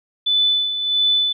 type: tone with tremolo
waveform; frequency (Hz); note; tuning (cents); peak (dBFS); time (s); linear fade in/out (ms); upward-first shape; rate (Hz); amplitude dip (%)
sine; 3497; A7; -11; -13; 0.26-1.33; 10; sine; 1.5; 60
effects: none